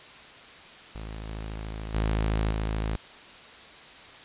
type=tone with level steps; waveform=sawtooth; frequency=53.7 Hz; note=A1; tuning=41 cents flat; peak=-32 / -30 / -20 / -23 dBFS; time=0.95-2.96 s; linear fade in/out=0 ms; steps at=1.28 / 1.94 / 2.51 s; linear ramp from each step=10 ms; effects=white hiss -47 dBFS RMS until 4.24 s + resampled to 8000 Hz